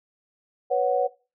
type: chord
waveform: sine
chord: B suspended second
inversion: none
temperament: equal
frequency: 493.9 / 554.4 / 740 Hz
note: B4 / C#5 / F#5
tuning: 0 / 0 / 0 cents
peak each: -24 dBFS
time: 0.7-1.08 s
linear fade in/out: 20 ms
effects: noise-tail reverb RT60 0.3 s tail -20 dB re dry